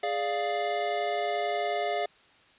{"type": "chord", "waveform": "square", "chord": "D diminished", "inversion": "second", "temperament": "equal", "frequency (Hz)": [415.3, 587.3, 698.5], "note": ["Ab4", "D5", "F5"], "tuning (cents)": [0, 0, 0], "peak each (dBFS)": [-34, -34, -30], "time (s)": [0.03, 2.06], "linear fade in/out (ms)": 5, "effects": ["white hiss -59 dBFS RMS until 2.58 s", "resampled to 8000 Hz"]}